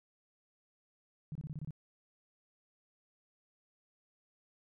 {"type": "tone bursts", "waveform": "sine", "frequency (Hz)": 152.2, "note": "D#3", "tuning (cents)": -38, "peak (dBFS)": -38, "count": 7, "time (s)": [1.32, 1.707], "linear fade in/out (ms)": 0, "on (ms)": 33, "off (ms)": 26, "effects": []}